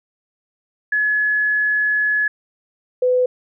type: tone pair in turn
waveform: sine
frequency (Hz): 1700 / 502.2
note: G#6 / B4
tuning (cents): +40 / +29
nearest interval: octave + major sixth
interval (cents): 2111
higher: first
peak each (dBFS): -15 / -13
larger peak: second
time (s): 0.92-2.28 / 3.02-3.26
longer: first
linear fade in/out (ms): 5
effects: none